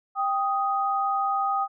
sine tone pair together, 788.1 / 1247 Hz, G5 / D#6, +9 / +3 cents, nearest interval minor sixth, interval 794 cents, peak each -25 dBFS, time 0.15-1.68 s, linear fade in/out 50 ms, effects none

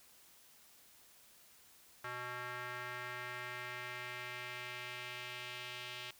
square tone with band-pass filter sweep, 123.47 Hz, B2, in tune, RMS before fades -45 dBFS, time 2.04-6.11 s, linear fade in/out 5 ms, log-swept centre 1500 to 3000 Hz, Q 2, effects white hiss -63 dBFS RMS until 6.19 s

